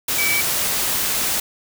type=tone in noise; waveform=sine; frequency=2295 Hz; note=D7; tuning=40 cents flat; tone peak=-19 dBFS; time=0.18-0.41 s; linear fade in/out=5 ms; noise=white; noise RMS=-21 dBFS; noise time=0.08-1.4 s; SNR=-1 dB; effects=none